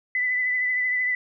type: tone with vibrato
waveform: sine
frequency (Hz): 2000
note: B6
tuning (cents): +21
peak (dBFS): -21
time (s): 0.15-1.15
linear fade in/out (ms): 2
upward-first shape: triangle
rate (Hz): 13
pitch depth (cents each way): 28
effects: none